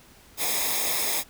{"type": "noise with comb filter", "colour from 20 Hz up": "white", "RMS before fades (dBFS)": -26, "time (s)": [0.37, 1.24], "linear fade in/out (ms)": 50, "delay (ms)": 0.68, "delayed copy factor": -0.75, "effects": ["pink hiss -53 dBFS RMS until 1.29 s"]}